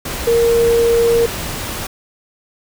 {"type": "tone in noise", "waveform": "sine", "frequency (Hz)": 466.2, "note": "A#4", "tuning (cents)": 0, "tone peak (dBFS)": -10, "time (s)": [0.27, 1.26], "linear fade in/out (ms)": 5, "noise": "pink", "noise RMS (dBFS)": -24, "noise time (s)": [0.05, 1.87], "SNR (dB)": 11, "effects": []}